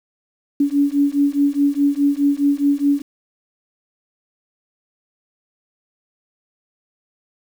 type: beating tone pair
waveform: sine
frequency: 282 / 286.8 Hz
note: C#4 / D4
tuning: +30 / -41 cents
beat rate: 4.8 Hz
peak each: -17 dBFS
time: 0.6-3.02 s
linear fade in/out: 5 ms
effects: 7-bit